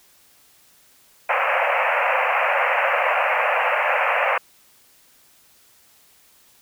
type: band-pass noise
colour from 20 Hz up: pink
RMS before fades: -20 dBFS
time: 1.29-4.38 s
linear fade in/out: 5 ms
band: 510 to 2700 Hz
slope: 96 dB/octave
effects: white hiss -55 dBFS RMS until 6.61 s